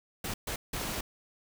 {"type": "noise bursts at uneven times", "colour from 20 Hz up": "pink", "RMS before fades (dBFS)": -35, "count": 3, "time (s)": [[0.24, 0.34], [0.47, 0.56], [0.73, 1.01]], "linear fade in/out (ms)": 5, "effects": []}